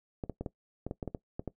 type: clicks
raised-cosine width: 2 ms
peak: -22 dBFS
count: 11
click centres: 0.238 / 0.297 / 0.41 / 0.462 / 0.866 / 0.911 / 1.028 / 1.077 / 1.148 / 1.395 / 1.477 s
effects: noise-tail reverb RT60 0.1 s tail -19 dB re dry